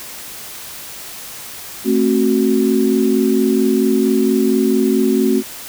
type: chord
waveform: sine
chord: F# diminished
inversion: first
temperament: just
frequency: 222 / 266.4 / 370 Hz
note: A3 / C4 / F#4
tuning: +16 / +31 / 0 cents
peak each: -16 dBFS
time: 1.84-5.43 s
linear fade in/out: 50 ms
effects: white hiss -32 dBFS RMS until 5.68 s